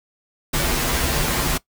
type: noise with comb filter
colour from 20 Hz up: pink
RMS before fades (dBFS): -21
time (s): 0.53-1.58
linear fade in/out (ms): 10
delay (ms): 9.8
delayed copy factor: -0.85
effects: noise-tail reverb RT60 0.1 s tail -19 dB re dry